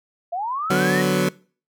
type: linear sweep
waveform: sine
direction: up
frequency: 660 to 1900 Hz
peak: -23 dBFS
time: 0.32-1.02 s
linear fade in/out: 10 ms
type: chord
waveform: 20% pulse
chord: B minor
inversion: first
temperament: equal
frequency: 146.83 / 185 / 246.9 Hz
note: D3 / F#3 / B3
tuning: 0 / 0 / 0 cents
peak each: -19 / -14 / -20 dBFS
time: 0.7-1.29 s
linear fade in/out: 5 ms
effects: noise-tail reverb RT60 0.4 s tail -22 dB re dry